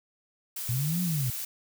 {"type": "noise", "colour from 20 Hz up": "blue", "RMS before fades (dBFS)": -35, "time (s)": [0.56, 1.45], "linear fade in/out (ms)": 5}
{"type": "linear two-way sweep", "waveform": "sine", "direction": "up then down", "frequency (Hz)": [114.9, 183.5, 118.4], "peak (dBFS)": -26, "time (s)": [0.69, 1.3], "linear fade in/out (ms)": 0, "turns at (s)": 1.02}
{"effects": []}